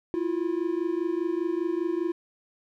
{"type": "tone pair together", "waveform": "triangle", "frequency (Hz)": [330, 355], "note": ["E4", "F4"], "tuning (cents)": [2, 28], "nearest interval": "minor second", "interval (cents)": 126, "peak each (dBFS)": -26, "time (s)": [0.14, 2.12], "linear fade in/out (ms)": 0, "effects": []}